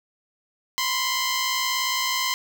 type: tone pair together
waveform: 10% pulse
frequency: 987.8 / 1046.5 Hz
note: B5 / C6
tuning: 0 / 0 cents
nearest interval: minor second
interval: 100 cents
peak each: -20 / -15 dBFS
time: 0.78-2.34 s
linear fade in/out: 0 ms
effects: none